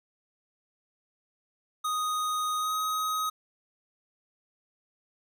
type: tone with pitch glide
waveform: square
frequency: 1244.5 to 1261.1 Hz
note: D#6 to D#6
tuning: 0 to +23 cents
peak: -28 dBFS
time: 1.84-3.3 s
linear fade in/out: 10 ms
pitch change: +23 cents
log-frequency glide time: 2.59-2.72 s
effects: none